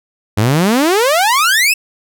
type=exponential sweep; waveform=sawtooth; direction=up; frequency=97.6 to 2700 Hz; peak=-6 dBFS; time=0.37-1.74 s; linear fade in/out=10 ms; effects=none